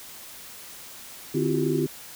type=tone cluster; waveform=sine; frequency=150.9 / 259.7 / 333.4 / 357.7 / 391.3 Hz; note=D3 / C4 / E4 / F4 / G4; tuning=+47 / -13 / +20 / +41 / -3 cents; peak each=-28 dBFS; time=1.34-1.87 s; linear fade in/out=10 ms; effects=white hiss -43 dBFS RMS until 2.15 s